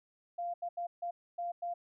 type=tone bursts at uneven times; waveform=sine; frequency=695 Hz; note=F5; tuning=9 cents flat; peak=-34 dBFS; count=6; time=0.38-0.54 / 0.62-0.69 / 0.77-0.87 / 1.02-1.11 / 1.38-1.52 / 1.62-1.74 s; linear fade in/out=10 ms; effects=none